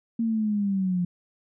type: linear sweep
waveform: sine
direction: down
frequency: 231.3 to 174.61 Hz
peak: -22 dBFS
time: 0.19-1.05 s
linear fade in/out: 5 ms
effects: none